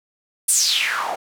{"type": "noise with band-pass filter sweep", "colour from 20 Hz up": "white", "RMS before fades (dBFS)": -20, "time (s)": [0.48, 1.16], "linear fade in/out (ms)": 10, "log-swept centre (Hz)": [10000, 620], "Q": 5.3, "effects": []}